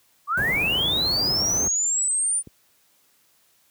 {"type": "linear sweep", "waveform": "sine", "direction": "up", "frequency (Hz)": [1108.7, 9397], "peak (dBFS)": -20, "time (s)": [0.27, 2.43], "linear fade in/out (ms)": 50}
{"type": "band-stop noise", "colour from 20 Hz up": "pink", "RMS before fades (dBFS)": -30, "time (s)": [0.37, 1.68], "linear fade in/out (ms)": 5, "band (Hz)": [990, 15000], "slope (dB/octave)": 12}
{"type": "clicks", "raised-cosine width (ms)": 3, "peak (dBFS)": [-20, -22, -28], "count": 3, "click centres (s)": [1.195, 1.277, 2.473]}
{"effects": ["white hiss -62 dBFS RMS until 3.7 s", "high-pass 60 Hz 12 dB/octave"]}